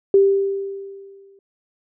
sine tone with exponential decay, 393.5 Hz, G4, 7 cents sharp, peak -8 dBFS, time 0.14-1.39 s, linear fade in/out 2 ms, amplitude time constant 270 ms, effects none

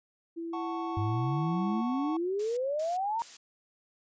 sine tone, 333.3 Hz, E4, 19 cents sharp, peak -34 dBFS, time 0.36-1.82 s, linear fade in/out 20 ms
triangle chord, F# minor, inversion none, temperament equal, 740 / 880 / 1108.7 Hz, F#5 / A5 / C#6, 0 / 0 / 0 cents, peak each -37 / -39 / -36 dBFS, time 0.53-2.17 s, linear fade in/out 5 ms
sine exponential sweep, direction up, 98 to 947 Hz, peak -28 dBFS, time 0.97-3.22 s, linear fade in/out 0 ms
blue noise bursts, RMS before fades -43 dBFS, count 3, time 2.39-3.37 s, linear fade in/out 5 ms, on 180 ms, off 220 ms
effects resampled to 16000 Hz

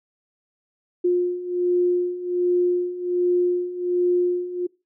sine beating tone pair, 355 / 356.3 Hz, F4 / F4, +28 / +35 cents, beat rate 1.3 Hz, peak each -24 / -20 dBFS, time 1.04-4.67 s, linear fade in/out 10 ms, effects noise-tail reverb RT60 0.3 s tail -25 dB re dry

